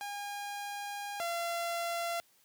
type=tone pair in turn; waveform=sawtooth; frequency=813 / 683.6 Hz; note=G#5 / F5; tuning=-37 / -37 cents; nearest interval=minor third; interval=300 cents; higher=first; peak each=-34 / -29 dBFS; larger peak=second; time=0.01-1.2 / 1.2-2.2 s; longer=first; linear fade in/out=0 ms; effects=white hiss -67 dBFS RMS until 2.44 s + high-pass 80 Hz 12 dB/octave